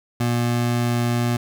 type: tone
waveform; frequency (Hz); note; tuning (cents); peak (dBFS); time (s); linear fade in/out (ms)
25% pulse; 119.9; A#2; +49; -15; 0.2-1.37; 5
effects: none